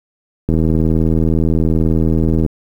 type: click train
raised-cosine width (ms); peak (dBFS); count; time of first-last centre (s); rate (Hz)
3; -3; 159; 0.49-2.463; 80.1
effects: 7-bit